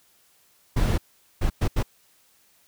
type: noise bursts at uneven times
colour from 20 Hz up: brown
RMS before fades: -21 dBFS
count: 4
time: 0.76-0.98 / 1.41-1.5 / 1.61-1.68 / 1.76-1.83 s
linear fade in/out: 10 ms
effects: white hiss -61 dBFS RMS until 2.67 s